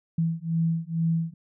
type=beating tone pair; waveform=sine; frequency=163.6 / 165.8 Hz; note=E3 / E3; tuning=-13 / +10 cents; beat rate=2.2 Hz; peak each=-26 dBFS; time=0.18-1.34 s; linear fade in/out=5 ms; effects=none